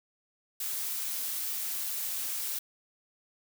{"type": "noise", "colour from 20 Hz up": "blue", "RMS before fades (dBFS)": -34, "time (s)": [0.6, 2.59], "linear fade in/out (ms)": 5, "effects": []}